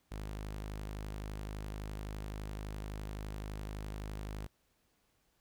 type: tone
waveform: sawtooth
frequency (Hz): 51.8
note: G#1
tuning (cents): -4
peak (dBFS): -36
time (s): 0.11-4.47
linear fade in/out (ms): 10
effects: pink hiss -75 dBFS RMS until 5.4 s